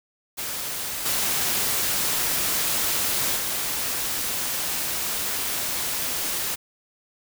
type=noise with level steps; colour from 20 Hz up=white; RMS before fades=-30 / -24 / -27 dBFS; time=0.37-6.56 s; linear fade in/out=20 ms; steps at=1.05 / 3.36 s; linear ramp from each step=10 ms; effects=none